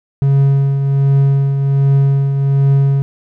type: tone with tremolo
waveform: triangle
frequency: 138.2 Hz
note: C#3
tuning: 5 cents flat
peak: -5 dBFS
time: 0.22-3.02 s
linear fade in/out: 0 ms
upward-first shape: triangle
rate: 1.3 Hz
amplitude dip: 50%
effects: none